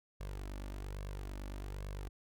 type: tone with flanger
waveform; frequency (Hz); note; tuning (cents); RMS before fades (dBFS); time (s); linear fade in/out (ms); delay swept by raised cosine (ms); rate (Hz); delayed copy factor
sawtooth; 48.89; G1; -4; -43; 0.2-2.09; 10; 1.8 to 3.5; 1.2; +0.55
effects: none